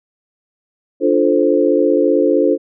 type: chord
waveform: sine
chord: D minor seventh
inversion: none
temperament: equal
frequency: 293.7 / 349.2 / 440 / 523.3 Hz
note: D4 / F4 / A4 / C5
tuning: 0 / 0 / 0 / 0 cents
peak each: -16 dBFS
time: 1-2.58 s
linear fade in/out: 50 ms
effects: none